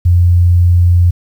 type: tone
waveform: sine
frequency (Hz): 87.8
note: F2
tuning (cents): +10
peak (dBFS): -5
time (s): 0.05-1.11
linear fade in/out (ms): 10
effects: 7-bit